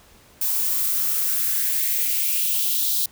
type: noise with high-pass filter sweep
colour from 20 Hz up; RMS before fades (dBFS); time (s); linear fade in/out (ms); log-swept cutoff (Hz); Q
violet; -22; 0.41-3.06; 5; 810 to 3900; 3.3
effects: pink hiss -52 dBFS RMS until 3.11 s